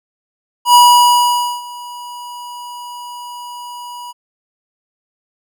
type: tone with ADSR envelope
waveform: square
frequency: 971 Hz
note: B5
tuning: 30 cents flat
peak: -4 dBFS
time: 0.65-4.13 s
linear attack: 93 ms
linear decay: 870 ms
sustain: -24 dB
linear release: 26 ms
effects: none